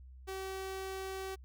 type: tone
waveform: sawtooth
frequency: 382.6 Hz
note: G4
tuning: 42 cents flat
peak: -35 dBFS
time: 0.27-1.36 s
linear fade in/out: 20 ms
effects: added 64 Hz sine -50 dBFS peak until 1.44 s